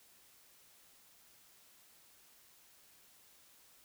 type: silence
effects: white hiss -64 dBFS RMS until 3.84 s